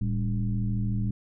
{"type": "tone with frequency modulation", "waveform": "sine", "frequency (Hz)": 112.4, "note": "A2", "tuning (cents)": 37, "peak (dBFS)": -24, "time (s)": [0.01, 1.11], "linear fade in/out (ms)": 5, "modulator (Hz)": 85.9, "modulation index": 1.1, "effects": []}